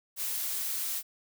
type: noise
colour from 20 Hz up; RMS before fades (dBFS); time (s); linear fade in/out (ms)
blue; -33; 0.16-1.03; 50
effects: none